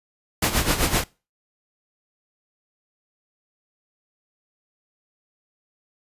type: noise with tremolo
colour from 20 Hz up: pink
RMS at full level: -19 dBFS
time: 0.42-1.04 s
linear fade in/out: 5 ms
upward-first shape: sine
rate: 7.8 Hz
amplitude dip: 70%
effects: noise-tail reverb RT60 0.3 s tail -22 dB re dry + resampled to 32000 Hz

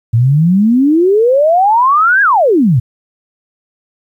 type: exponential two-way sweep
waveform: sine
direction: up then down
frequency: 110 to 1669 to 110 Hz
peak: -6 dBFS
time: 0.13-2.8 s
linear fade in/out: 10 ms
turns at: 2.22 s
effects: 8-bit

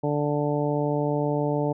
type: harmonic tone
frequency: 146.83 Hz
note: D3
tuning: in tune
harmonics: 1 / 2 / 3 / 4 / 5 / 6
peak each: -27 / -28 / -28 / -29 / -35 / -33 dBFS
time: 0.03-1.73 s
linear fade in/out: 10 ms
effects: none

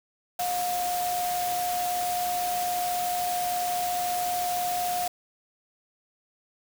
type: tone in noise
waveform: sine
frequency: 715 Hz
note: F5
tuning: 41 cents sharp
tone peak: -26 dBFS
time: 0.39-5.08 s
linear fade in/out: 5 ms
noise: white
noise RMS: -34 dBFS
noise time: 0.39-5.08 s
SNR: +5 dB
effects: none

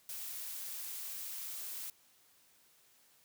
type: noise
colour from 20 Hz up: blue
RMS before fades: -43 dBFS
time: 0.09-1.9 s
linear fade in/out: 2 ms
effects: white hiss -67 dBFS RMS until 3.24 s + high-pass 60 Hz 12 dB/octave

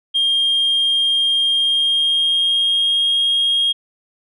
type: tone with pitch glide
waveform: sine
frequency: 3216 to 3255 Hz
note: G7 to G#7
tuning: +44 to -36 cents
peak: -12 dBFS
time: 0.14-3.73 s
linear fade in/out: 20 ms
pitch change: +20 cents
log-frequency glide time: 1.53-3.19 s
effects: tanh soft clip ceiling -11 dBFS

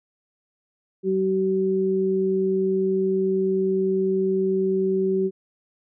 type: tone pair together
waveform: sine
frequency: 190 / 380.4 Hz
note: F#3 / F#4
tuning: +46 / +48 cents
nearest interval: octave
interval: 1202 cents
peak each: -25 / -20 dBFS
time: 1.03-5.31 s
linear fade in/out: 50 ms
effects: none

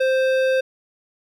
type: tone with hard clipping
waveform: sine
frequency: 523.3 Hz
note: C5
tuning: in tune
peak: -18 dBFS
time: 0-0.61 s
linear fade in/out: 10 ms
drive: 13 dB
effects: none

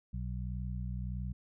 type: harmonic tone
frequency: 61.6 Hz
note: B1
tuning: 4 cents flat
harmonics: 1 / 2 / 3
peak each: -37 / -40 / -43 dBFS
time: 0.13-1.33 s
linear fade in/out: 10 ms
effects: none

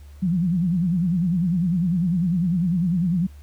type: tone with vibrato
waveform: sine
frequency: 175.3 Hz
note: F3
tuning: 7 cents sharp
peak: -18 dBFS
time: 0.22-3.27 s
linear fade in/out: 10 ms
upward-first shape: sine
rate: 10 Hz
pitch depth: 150 cents each way
effects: added 72 Hz sine -40 dBFS peak until 3.42 s + pink hiss -57 dBFS RMS until 3.42 s

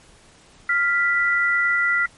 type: tone pair together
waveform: sine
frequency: 1396.9 / 1975.5 Hz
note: F6 / B6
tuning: 0 / 0 cents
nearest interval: tritone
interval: 600 cents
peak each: -20 / -19 dBFS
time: 0.69-2.06 s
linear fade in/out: 5 ms
effects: pink hiss -51 dBFS RMS until 2.17 s + MP3 48 kbps

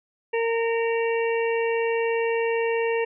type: harmonic tone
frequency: 459.5 Hz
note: A#4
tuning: 25 cents flat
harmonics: 1 / 2 / 4 / 5 / 6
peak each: -22 / -31 / -33 / -35 / -34 dBFS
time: 0.33-3.05 s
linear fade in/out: 10 ms
effects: none

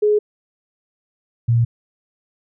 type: tone pair in turn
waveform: sine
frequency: 420 / 117.25 Hz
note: G#4 / A#2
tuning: +19 / +11 cents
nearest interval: octave + minor seventh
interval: 2208 cents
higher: first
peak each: -12 dBFS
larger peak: neither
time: 0.02-0.19 / 1.48-1.65 s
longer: neither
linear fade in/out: 10 ms
effects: none

